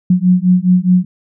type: beating tone pair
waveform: sine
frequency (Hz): 179.2 / 184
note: F3 / F#3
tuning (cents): +45 / -9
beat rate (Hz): 4.8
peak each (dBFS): -11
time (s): 0.1-1.05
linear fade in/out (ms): 5
effects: none